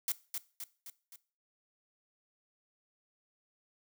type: noise with echo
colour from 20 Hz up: blue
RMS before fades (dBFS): -32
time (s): 0.08-0.12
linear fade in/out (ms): 2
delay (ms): 260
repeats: 4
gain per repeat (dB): -5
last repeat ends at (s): 1.16
effects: noise-tail reverb RT60 0.4 s tail -19 dB re dry